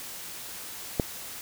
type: click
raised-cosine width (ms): 2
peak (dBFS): -9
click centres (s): 0.998
effects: white hiss -40 dBFS RMS until 1.41 s

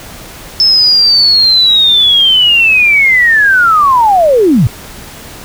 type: linear sweep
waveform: sine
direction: down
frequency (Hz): 5274 to 98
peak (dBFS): -4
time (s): 0.6-4.67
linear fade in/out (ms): 0
effects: pink hiss -30 dBFS RMS until 5.44 s

